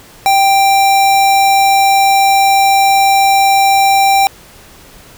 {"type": "tone with sample-and-hold", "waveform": "sine", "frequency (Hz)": 784, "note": "G5", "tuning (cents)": 0, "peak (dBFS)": -6, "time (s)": [0.26, 4.27], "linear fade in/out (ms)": 0, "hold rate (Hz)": 3150, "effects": ["pink hiss -39 dBFS RMS until 5.17 s"]}